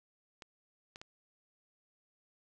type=clicks; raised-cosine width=0.2 ms; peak=-30 dBFS; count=3; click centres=0.422 / 0.959 / 1.015 s; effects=10-bit